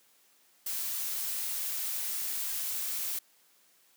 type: noise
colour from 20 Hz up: blue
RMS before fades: -34 dBFS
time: 0.66-3.19 s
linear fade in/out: 5 ms
effects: white hiss -65 dBFS RMS until 3.96 s + high-pass 200 Hz 12 dB/octave